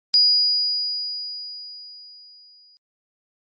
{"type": "tone with exponential decay", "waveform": "sine", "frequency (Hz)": 4900, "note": "D#8", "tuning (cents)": -27, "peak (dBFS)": -11, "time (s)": [0.14, 2.77], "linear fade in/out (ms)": 0, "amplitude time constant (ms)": 570, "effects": ["MP3 32 kbps"]}